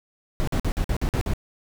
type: noise bursts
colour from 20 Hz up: brown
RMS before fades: -23 dBFS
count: 8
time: 0.4-1.335 s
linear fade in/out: 0 ms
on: 74 ms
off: 49 ms
effects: none